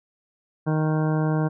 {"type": "harmonic tone", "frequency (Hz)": 155.56, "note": "D#3", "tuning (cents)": 0, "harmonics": [1, 2, 3, 4, 5, 6, 7, 9, 10], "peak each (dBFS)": [-21, -27, -31, -33, -35, -37, -38, -40, -41], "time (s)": [0.66, 1.49], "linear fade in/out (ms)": 20, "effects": []}